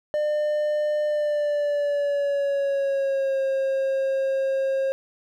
triangle tone with pitch glide, 600 to 537.6 Hz, D5 to C5, +37 to +47 cents, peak -19 dBFS, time 0.14-4.92 s, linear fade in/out 0 ms, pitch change -190 cents, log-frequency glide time 1.06-3.4 s, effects none

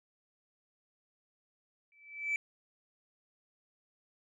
sine tone with exponential growth, 2314 Hz, D7, 26 cents flat, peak -25 dBFS, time 1.92-2.36 s, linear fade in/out 1 ms, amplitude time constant 95 ms, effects tanh soft clip ceiling -27 dBFS

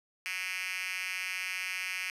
5% pulse tone with high-pass filter, 185 Hz, F#3, in tune, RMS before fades -36 dBFS, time 0.26-2.1 s, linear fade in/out 0 ms, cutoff 2400 Hz, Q 3.4, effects resampled to 32000 Hz + 10-bit

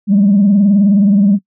sine tone with vibrato, 200.5 Hz, G3, 39 cents sharp, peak -5 dBFS, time 0.07-1.39 s, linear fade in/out 50 ms, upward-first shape triangle, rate 19 Hz, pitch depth 120 cents each way, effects noise-tail reverb RT60 0.1 s tail -24 dB re dry + tanh soft clip ceiling -3 dBFS

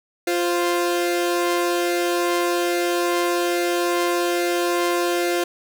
sawtooth tone pair together, 349.2 / 523.2 Hz, F4 / C5, 0 / 0 cents, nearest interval perfect fifth, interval 700 cents, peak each -16 / -22 dBFS, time 0.27-5.44 s, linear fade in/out 5 ms, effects none

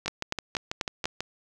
two click trains, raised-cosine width 0.2 ms, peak -13 / -10 dBFS, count 8 / 5, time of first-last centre 0.06-1.206 / 0.08-1.056 s, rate 6.11 / 4.1 Hz, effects none

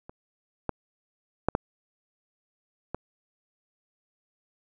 clicks, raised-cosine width 1 ms, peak -28 / -13 / -8 / -9 / -17 dBFS, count 5, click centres 0.095 / 0.693 / 1.486 / 1.551 / 2.946 s, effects none

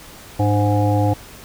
harmonic tone with a mistuned harmonic, 103.83 Hz, G#2, in tune, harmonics 1 / 3 / 5 / 7 / 8, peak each -16 / -21 / -23 / -24 / -25 dBFS, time 0.39-1.14 s, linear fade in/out 10 ms, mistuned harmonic 3, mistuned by -56 cents, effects pink hiss -40 dBFS RMS until 1.44 s

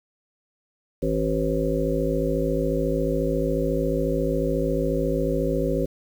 harmonic tone, 54.1 Hz, A1, 29 cents flat, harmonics 1 / 3 / 5 / 7 / 9 / 10, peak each -28 / -28 / -28 / -28 / -28 / -28 dBFS, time 1.02-5.86 s, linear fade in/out 10 ms, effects 8-bit

